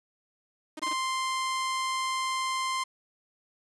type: tone bursts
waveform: sawtooth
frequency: 309.9 Hz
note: D#4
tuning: 7 cents flat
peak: -33 dBFS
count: 4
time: 0.77-0.933 s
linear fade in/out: 5 ms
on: 25 ms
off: 21 ms
type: tone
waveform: sawtooth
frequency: 1046.5 Hz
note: C6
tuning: in tune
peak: -24 dBFS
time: 0.82-2.84 s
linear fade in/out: 10 ms
effects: resampled to 24000 Hz + 9-bit